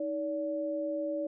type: tone pair together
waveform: sine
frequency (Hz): 314.4 / 574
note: D#4 / D5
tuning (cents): +18 / -40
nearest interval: minor seventh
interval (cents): 1042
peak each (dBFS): -35 / -32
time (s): 0-1.27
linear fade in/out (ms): 5
effects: none